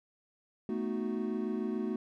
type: chord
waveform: triangle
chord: B dominant seventh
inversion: third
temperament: equal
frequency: 220 / 246.9 / 311.1 / 370 Hz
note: A3 / B3 / D#4 / F#4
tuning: 0 / 0 / 0 / 0 cents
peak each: -33 / -36 / -38 / -35 dBFS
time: 0.69-1.96 s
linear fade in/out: 2 ms
effects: none